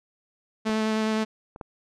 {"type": "tone with vibrato", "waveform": "sawtooth", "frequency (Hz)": 218.1, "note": "A3", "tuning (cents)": -15, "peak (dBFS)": -19, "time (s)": [0.65, 1.25], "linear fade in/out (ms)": 20, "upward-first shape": "square", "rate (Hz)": 9.6, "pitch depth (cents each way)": 8}
{"type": "clicks", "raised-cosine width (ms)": 1, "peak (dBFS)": [-24, -28, -21], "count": 3, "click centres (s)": [0.695, 1.561, 1.612]}
{"effects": ["low-pass 6000 Hz 12 dB/octave"]}